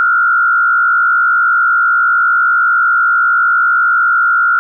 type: tone with frequency modulation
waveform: sine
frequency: 1396.9 Hz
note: F6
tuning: in tune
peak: -8 dBFS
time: 0-4.59 s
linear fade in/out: 0 ms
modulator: 60.8 Hz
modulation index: 1
effects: none